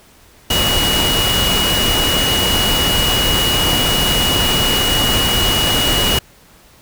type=tone in noise; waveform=sine; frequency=2906 Hz; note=F#7; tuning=32 cents flat; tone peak=-16 dBFS; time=0.5-6.19 s; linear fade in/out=5 ms; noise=pink; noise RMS=-17 dBFS; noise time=0.5-6.19 s; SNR=-2 dB; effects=pink hiss -47 dBFS RMS until 6.81 s